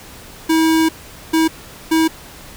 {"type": "tone bursts at uneven times", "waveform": "square", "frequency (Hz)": 321.7, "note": "E4", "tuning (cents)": -42, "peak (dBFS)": -12, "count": 3, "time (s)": [[0.49, 0.89], [1.33, 1.48], [1.91, 2.08]], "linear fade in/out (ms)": 10, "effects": ["pink hiss -38 dBFS RMS until 2.56 s"]}